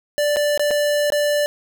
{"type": "tone with dropouts", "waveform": "square", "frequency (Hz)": 587.3, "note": "D5", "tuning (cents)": 0, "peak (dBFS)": -17, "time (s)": [0.18, 1.46], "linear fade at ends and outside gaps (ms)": 0, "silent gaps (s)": [[0.361, 0.368], [0.576, 0.595], [0.707, 0.711], [1.102, 1.122]], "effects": []}